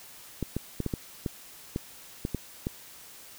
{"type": "clicks", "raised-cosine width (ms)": 3, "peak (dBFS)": -16, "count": 10, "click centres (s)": [0.427, 0.566, 0.803, 0.863, 0.938, 1.262, 1.761, 2.251, 2.347, 2.669], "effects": ["white hiss -49 dBFS RMS until 3.38 s"]}